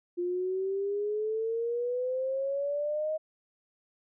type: exponential sweep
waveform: sine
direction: up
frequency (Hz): 349.2 to 630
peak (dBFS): -28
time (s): 0.17-3.18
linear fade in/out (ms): 20
effects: none